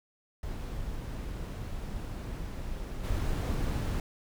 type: noise with level steps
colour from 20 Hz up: brown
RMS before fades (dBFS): -37 / -30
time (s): 0.43-4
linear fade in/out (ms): 2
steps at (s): 3.03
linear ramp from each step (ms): 20
effects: none